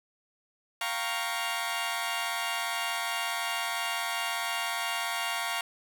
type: chord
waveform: 15% pulse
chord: G half-diminished seventh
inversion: third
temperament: equal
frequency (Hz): 698.5 / 784 / 932.3 / 1108.7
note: F5 / G5 / Bb5 / Db6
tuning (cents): 0 / 0 / 0 / 0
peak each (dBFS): -28 / -33 / -28 / -29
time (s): 0.81-5.61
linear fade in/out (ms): 2
effects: none